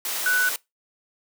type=tone in noise; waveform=sine; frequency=1489 Hz; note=F#6; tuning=11 cents sharp; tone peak=-18 dBFS; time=0.26-0.49 s; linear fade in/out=2 ms; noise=white; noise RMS=-28 dBFS; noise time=0.05-0.56 s; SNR=+7 dB; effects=noise-tail reverb RT60 0.2 s tail -22 dB re dry + high-pass 400 Hz 12 dB/octave